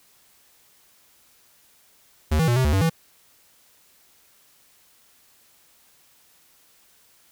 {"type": "tone with pitch steps", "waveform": "square", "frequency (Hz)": [76.9, 161.2, 120.2, 129.8, 74.3, 96.3, 163.7], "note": ["D#2", "E3", "B2", "C3", "D2", "G2", "E3"], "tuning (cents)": [-20, -38, -46, -13, 21, -30, -12], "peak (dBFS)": -18, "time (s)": [2.31, 2.898], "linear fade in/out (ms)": 10, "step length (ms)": 84, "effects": ["white hiss -58 dBFS RMS until 7.31 s"]}